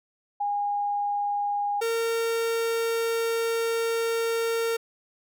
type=tone pair in turn; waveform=sine / 45% pulse; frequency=817 / 458.5 Hz; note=G#5 / A#4; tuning=-29 / -29 cents; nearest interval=minor seventh; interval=1000 cents; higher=first; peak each=-24 dBFS; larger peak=neither; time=0.4-1.81 / 1.81-4.77 s; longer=second; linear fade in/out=10 ms; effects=none